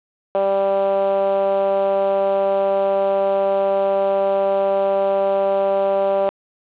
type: tone with band-pass filter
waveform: 10% pulse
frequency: 196 Hz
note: G3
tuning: in tune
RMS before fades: -18 dBFS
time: 0.35-6.29 s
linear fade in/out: 0 ms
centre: 580 Hz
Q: 3.6
effects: resampled to 8000 Hz + 7-bit